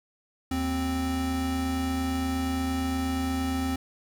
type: tone pair together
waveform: square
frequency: 77.78 / 261.9 Hz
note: D#2 / C4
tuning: 0 / +2 cents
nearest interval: octave + major sixth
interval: 2102 cents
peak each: -32 / -28 dBFS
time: 0.51-3.76 s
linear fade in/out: 5 ms
effects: 11-bit